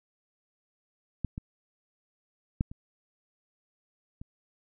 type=clicks; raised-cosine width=5 ms; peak=-17 / -23 / -13 / -29 / -29 dBFS; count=5; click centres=1.247 / 1.379 / 2.609 / 2.715 / 4.215 s; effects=none